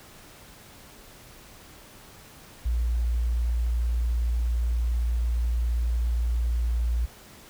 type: tone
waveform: sine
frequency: 58.7 Hz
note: A#1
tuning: 13 cents sharp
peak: -22 dBFS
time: 2.65-7.06 s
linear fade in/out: 10 ms
effects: pink hiss -49 dBFS RMS until 7.49 s